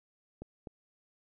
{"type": "clicks", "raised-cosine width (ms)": 2, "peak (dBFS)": -29, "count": 2, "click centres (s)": [0.42, 0.672], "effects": []}